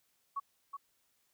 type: tone with echo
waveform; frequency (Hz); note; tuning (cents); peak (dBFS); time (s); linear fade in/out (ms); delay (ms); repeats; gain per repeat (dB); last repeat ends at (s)
sine; 1118; C#6; +14; -33; 0.36-0.4; 10; 370; 1; -6; 0.77
effects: white hiss -75 dBFS RMS until 1.33 s